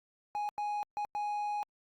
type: tone bursts at uneven times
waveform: triangle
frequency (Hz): 830.6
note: G#5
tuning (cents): 0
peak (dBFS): -30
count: 4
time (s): 0.35-0.49 / 0.58-0.83 / 0.97-1.05 / 1.15-1.63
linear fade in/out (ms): 0
effects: Opus 48 kbps